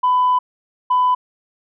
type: tone pair in turn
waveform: sine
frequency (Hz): 1000 / 1000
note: B5 / B5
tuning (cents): +21 / +21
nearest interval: unison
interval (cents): 0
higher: neither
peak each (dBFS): -11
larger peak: neither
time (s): 0.03-0.39 / 0.9-1.15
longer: first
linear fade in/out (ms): 10
effects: tanh soft clip ceiling -9 dBFS